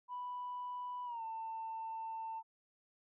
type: tone with pitch glide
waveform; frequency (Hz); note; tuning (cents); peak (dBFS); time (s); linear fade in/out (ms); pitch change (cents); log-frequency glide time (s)
sine; 987.8 to 895.4; B5 to A5; 0 to +30; -39; 0.08-2.43; 50; -170; 1.05-1.23
effects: tanh soft clip ceiling -36 dBFS